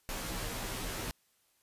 pink noise with comb filter, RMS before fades -38 dBFS, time 0.09-1.11 s, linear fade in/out 0 ms, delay 14 ms, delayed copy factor -1, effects white hiss -72 dBFS RMS until 1.62 s + resampled to 32000 Hz

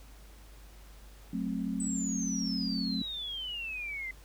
sine chord, F# diminished, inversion none, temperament equal with one note detuned, 185 / 220 / 264.5 Hz, F#3 / A3 / C4, 0 / 0 / +19 cents, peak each -35 dBFS, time 1.33-3.02 s, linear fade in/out 5 ms
sine exponential sweep, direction down, 8110 to 2039 Hz, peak -35 dBFS, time 1.8-4.11 s, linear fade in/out 2 ms
effects added 50 Hz sine -50 dBFS peak until 4.24 s + pink hiss -58 dBFS RMS until 4.24 s

